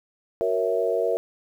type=chord; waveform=sine; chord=F# dominant seventh; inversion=none; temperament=equal; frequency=370 / 466.2 / 554.4 / 659.3 Hz; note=F#4 / A#4 / C#5 / E5; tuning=0 / 0 / 0 / 0 cents; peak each=-29 / -24 / -28 / -26 dBFS; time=0.41-1.17 s; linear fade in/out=0 ms; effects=9-bit